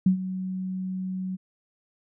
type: tone with ADSR envelope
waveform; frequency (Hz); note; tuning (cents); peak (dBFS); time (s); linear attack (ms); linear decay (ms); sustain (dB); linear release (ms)
sine; 186.6; F#3; +15; -14; 0.06-1.37; 5; 100; -14; 25
effects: none